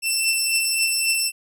15% pulse beating tone pair, 2678 / 2681.7 Hz, E7 / E7, +27 / +29 cents, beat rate 3.7 Hz, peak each -13 / -18 dBFS, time 0.02-1.32 s, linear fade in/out 50 ms, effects none

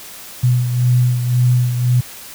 sine beating tone pair, 123.47 / 125.37 Hz, B2 / B2, 0 / +26 cents, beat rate 1.9 Hz, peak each -12 / -20 dBFS, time 0.43-2.01 s, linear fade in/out 10 ms, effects white hiss -35 dBFS RMS until 2.34 s

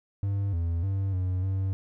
triangle tone with pitch steps, 99.4 / 84.2 / 97.3 / 92 / 95.9 Hz, G2 / E2 / G2 / F#2 / G2, +25 / +37 / -12 / -9 / -37 cents, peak -23 dBFS, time 0.23-1.73 s, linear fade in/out 0 ms, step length 300 ms, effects none

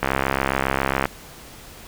click train, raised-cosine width 0.5 ms, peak -4 dBFS, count 70, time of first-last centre 0.03-1.055 s, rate 67.3 Hz, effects pink hiss -42 dBFS RMS until 1.87 s

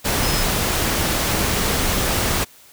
sine tone in noise, 5150 Hz, E8, 41 cents flat, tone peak -28 dBFS, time 0.22-0.44 s, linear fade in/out 20 ms, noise pink, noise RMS -20 dBFS, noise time 0.04-2.45 s, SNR -11 dB, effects white hiss -48 dBFS RMS until 2.72 s

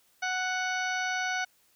harmonic tone, 740 Hz, F#5, in tune, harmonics 1 / 2 / 3 / 4 / 5 / 6 / 7 / 8, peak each -33 / -31 / -36 / -42 / -45 / -44 / -51 / -41 dBFS, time 0.22-1.45 s, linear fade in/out 10 ms, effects white hiss -66 dBFS RMS until 1.75 s

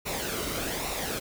pink noise with flanger, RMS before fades -32 dBFS, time 0.05-1.2 s, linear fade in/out 20 ms, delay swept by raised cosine 0.62 to 1.2 ms, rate 1.2 Hz, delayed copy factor -0.55, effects none

